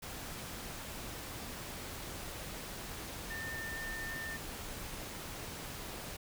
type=tone in noise; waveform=sine; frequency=1803 Hz; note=A6; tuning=42 cents sharp; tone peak=-40 dBFS; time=3.3-4.37 s; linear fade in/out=10 ms; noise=pink; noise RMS=-44 dBFS; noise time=0.02-6.17 s; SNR=+1 dB; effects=none